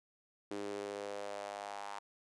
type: tone with high-pass filter sweep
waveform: sawtooth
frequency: 101.5 Hz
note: G#2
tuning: 39 cents flat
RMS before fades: -43 dBFS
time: 0.51-1.99 s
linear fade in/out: 0 ms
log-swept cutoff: 340 to 900 Hz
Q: 3.5
effects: resampled to 22050 Hz